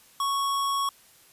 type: tone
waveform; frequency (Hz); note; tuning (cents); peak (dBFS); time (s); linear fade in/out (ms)
square; 1108.7; C#6; 0; -25; 0.2-0.89; 2
effects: white hiss -56 dBFS RMS until 1.32 s + resampled to 32000 Hz